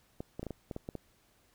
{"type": "clicks", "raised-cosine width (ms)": 2, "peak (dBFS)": -25, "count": 9, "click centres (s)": [0.205, 0.395, 0.43, 0.467, 0.507, 0.712, 0.764, 0.889, 0.953], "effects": ["pink hiss -68 dBFS RMS until 1.54 s"]}